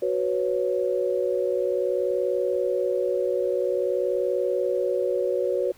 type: chord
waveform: sine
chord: F# suspended fourth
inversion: none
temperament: equal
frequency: 370 / 493.9 / 554.4 Hz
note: F#4 / B4 / C#5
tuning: 0 / 0 / 0 cents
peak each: -26 dBFS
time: 0.02-5.72 s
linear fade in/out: 5 ms
effects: pink hiss -55 dBFS RMS until 5.77 s